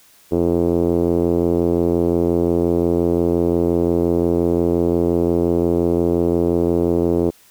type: tone with low-pass filter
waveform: 5% pulse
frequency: 85.7 Hz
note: F2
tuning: 32 cents flat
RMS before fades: -17 dBFS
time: 0.31-7.31 s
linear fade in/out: 20 ms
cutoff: 390 Hz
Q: 2.4
effects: white hiss -51 dBFS RMS until 7.5 s